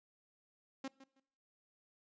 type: tone with echo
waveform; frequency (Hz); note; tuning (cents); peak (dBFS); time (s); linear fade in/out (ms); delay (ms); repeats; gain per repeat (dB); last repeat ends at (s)
sawtooth; 268.6; C4; +46; -36; 0.84-0.88; 5; 160; 2; -15; 1.2
effects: noise-tail reverb RT60 0.8 s tail -24 dB re dry + resampled to 16000 Hz